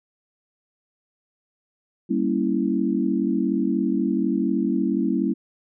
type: chord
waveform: sine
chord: G diminished seventh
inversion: none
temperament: equal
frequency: 196 / 233.1 / 277.2 / 329.6 Hz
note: G3 / Bb3 / Db4 / Fb4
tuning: 0 / 0 / 0 / 0 cents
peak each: -25 dBFS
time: 2.09-5.34 s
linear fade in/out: 20 ms
effects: none